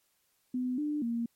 sine tone with pitch steps, 251.7 / 297.7 / 233.6 Hz, B3 / D4 / A#3, +33 / +24 / +4 cents, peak -29 dBFS, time 0.54-1.26 s, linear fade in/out 5 ms, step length 240 ms, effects white hiss -73 dBFS RMS until 1.35 s + MP3 64 kbps

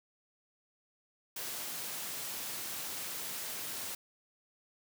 white noise, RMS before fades -40 dBFS, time 1.36-3.95 s, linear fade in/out 5 ms, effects high-pass 100 Hz 12 dB/octave

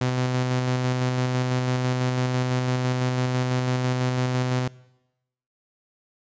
sawtooth tone with tremolo, 126.6 Hz, B2, 43 cents sharp, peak -17 dBFS, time 0.01-4.68 s, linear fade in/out 5 ms, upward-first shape square, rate 6 Hz, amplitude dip 25%, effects noise-tail reverb RT60 0.9 s tail -21 dB re dry + resampled to 16000 Hz

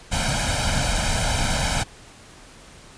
pink noise with comb filter, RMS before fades -22 dBFS, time 0.11-1.84 s, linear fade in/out 20 ms, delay 1.3 ms, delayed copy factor +0.85, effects pink hiss -46 dBFS RMS until 2.97 s + resampled to 22050 Hz

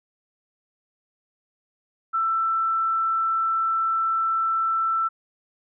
sine tone, 1332 Hz, E6, 18 cents sharp, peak -20 dBFS, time 2.13-5.09 s, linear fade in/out 20 ms, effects none

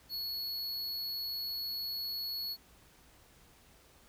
square tone, 4373 Hz, C#8, 24 cents flat, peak -36 dBFS, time 0.09-2.57 s, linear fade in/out 50 ms, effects added 60 Hz sine -69 dBFS peak until 4.08 s + pink hiss -62 dBFS RMS until 4.08 s

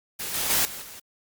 white noise with level steps, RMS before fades -32 / -27 / -22 / -37 / -42 dBFS, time 0.19-1 s, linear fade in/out 10 ms, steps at 0.34 / 0.5 / 0.65 / 0.82 s, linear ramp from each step 2 ms, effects Opus 48 kbps

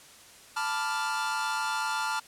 45% pulse chord, B half-diminished seventh, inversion third, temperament equal, 880 / 987.8 / 1174.7 / 1396.9 Hz, A5 / B5 / D6 / F6, 0 / 0 / 0 / 0 cents, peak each -32 / -37 / -37 / -32 dBFS, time 0.56-2.2 s, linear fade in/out 10 ms, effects white hiss -52 dBFS RMS until 2.27 s + low-pass 10000 Hz 12 dB/octave

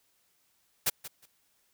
white noise with echo, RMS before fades -26 dBFS, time 0.86-0.9 s, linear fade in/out 10 ms, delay 180 ms, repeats 2, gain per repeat -15 dB, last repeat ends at 1.26 s, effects white hiss -71 dBFS RMS until 1.73 s

